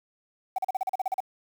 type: tone bursts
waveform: sine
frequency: 759 Hz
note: F#5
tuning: 44 cents sharp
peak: -22 dBFS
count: 11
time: 0.56-1.204 s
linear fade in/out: 5 ms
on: 24 ms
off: 38 ms
effects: tanh soft clip ceiling -21 dBFS + 8-bit